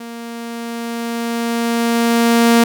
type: tone with level ramp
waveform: sawtooth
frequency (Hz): 233.1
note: A#3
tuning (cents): 0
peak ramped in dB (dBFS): -25 to -4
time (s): 0-2.64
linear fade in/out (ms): 5
effects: none